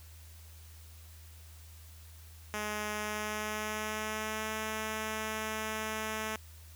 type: tone with pitch glide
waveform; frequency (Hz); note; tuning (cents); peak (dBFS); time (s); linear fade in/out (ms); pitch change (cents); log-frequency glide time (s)
5% pulse; 211 to 217.7; G#3 to A3; +28 to -18; -23; 2.54-6.36; 0; +54; 2.92-4.53
effects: added 80 Hz sine -50 dBFS peak until 6.75 s + white hiss -58 dBFS RMS until 6.75 s